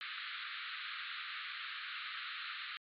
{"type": "band-pass noise", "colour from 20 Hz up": "pink", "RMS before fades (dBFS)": -44, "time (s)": [0.01, 2.77], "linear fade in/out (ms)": 0, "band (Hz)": [1200, 4200], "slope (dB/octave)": 96, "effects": ["MP3 96 kbps"]}